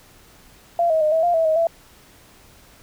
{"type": "tone with pitch steps", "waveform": "sine", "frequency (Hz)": [686, 637, 613, 647, 698, 652, 631, 667], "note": ["F5", "D#5", "D#5", "E5", "F5", "E5", "D#5", "E5"], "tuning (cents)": [-31, 41, -26, -32, -1, -19, 24, 20], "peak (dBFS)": -15, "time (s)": [0.79, 1.67], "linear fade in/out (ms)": 2, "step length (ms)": 110, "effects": ["pink hiss -50 dBFS RMS until 2.82 s"]}